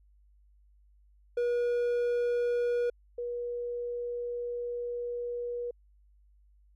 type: tone pair in turn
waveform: triangle / sine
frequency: 481.6 / 481.6 Hz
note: B4 / B4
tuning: -44 / -44 cents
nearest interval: unison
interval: 0 cents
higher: neither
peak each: -24 / -32 dBFS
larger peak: first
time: 1.37-2.9 / 3.18-5.71 s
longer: second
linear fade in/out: 5 ms
effects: added 50 Hz sine -59 dBFS peak until 6.75 s